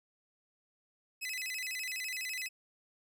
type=tone with vibrato; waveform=sawtooth; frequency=2273 Hz; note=C#7; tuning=43 cents sharp; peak=-33 dBFS; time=1.21-2.49 s; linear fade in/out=20 ms; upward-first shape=square; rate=12 Hz; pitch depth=210 cents each way; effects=none